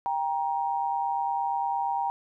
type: tone pair together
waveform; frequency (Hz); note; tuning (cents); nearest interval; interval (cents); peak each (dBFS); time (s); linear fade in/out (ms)
sine; 791.4 / 940; G5 / A#5; +16 / +14; minor third; 298; -28; 0.06-2.1; 0
effects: none